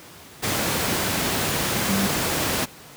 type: tone in noise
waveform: sine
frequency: 196 Hz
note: G3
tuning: in tune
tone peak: -21 dBFS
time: 1.88-2.08 s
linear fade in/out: 20 ms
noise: pink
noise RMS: -23 dBFS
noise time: 0.42-2.66 s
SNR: -1 dB
effects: pink hiss -44 dBFS RMS until 2.96 s + high-pass 100 Hz 12 dB/octave